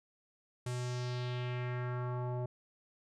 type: tone with low-pass filter sweep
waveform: square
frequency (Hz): 123.9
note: B2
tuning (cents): +6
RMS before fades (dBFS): -37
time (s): 0.66-2.46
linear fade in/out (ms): 5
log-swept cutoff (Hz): 9100 to 690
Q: 2.1
effects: none